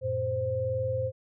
sine tone cluster, 93.2 / 114.4 / 522 Hz, F#2 / A#2 / C5, +13 / -32 / -4 cents, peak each -36 / -33 / -28 dBFS, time 0.01-1.12 s, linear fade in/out 50 ms, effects none

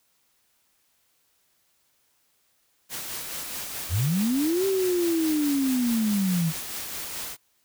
white noise with tremolo, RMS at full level -33 dBFS, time 2.89-7.37 s, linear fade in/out 50 ms, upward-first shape sine, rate 4.7 Hz, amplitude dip 30%
sine linear two-way sweep, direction up then down, 73.3 to 392 to 155.4 Hz, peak -21 dBFS, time 3.89-6.53 s, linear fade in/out 50 ms, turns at 4.66 s
effects white hiss -68 dBFS RMS until 7.64 s

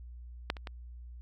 clicks, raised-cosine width 0.3 ms, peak -13 / -29 / -24 dBFS, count 3, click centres 0.501 / 0.568 / 0.672 s, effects added 60 Hz sine -44 dBFS peak until 1.21 s

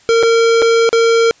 square tone with dropouts, 459.1 Hz, A#4, 26 cents flat, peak -9 dBFS, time 0.09-1.31 s, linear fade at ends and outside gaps 0 ms, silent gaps 0.228-0.233 / 0.619-0.623 / 0.891-0.929 s, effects white hiss -48 dBFS RMS until 1.4 s + resampled to 16000 Hz

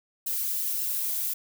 violet noise with flanger, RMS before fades -29 dBFS, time 0.26-1.34 s, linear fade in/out 10 ms, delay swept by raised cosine 0.84 to 4.24 ms, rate 1.8 Hz, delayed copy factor -0.65, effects none

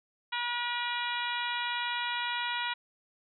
harmonic tone, 481 Hz, B4, 46 cents flat, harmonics 2 / 3 / 4 / 5 / 6 / 7 / 8, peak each -35 / -37 / -38 / -39 / -40 / -40 / -41 dBFS, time 0.32-2.74 s, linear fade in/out 10 ms, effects none

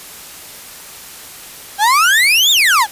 35% pulse exponential two-way sweep, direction up then down, 782 to 3729 to 782 Hz, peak -7 dBFS, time 1.78-2.87 s, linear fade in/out 50 ms, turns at 2.51 s, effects white hiss -34 dBFS RMS until 2.91 s + resampled to 32000 Hz

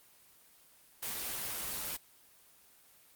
white noise with comb filter, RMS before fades -38 dBFS, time 1.02-1.97 s, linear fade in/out 10 ms, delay 11 ms, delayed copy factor -0.6, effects white hiss -62 dBFS RMS until 3.15 s + Opus 24 kbps

